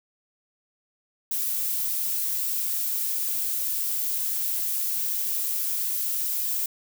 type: noise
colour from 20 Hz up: violet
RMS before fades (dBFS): -27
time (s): 1.31-6.66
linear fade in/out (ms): 2
effects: none